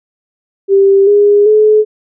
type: tone with pitch steps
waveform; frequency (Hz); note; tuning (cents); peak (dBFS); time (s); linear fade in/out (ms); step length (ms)
sine; 392.8 / 410 / 427.9; G4 / G#4 / A4; +4 / -22 / -48; -4; 0.68-1.85; 50; 390
effects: none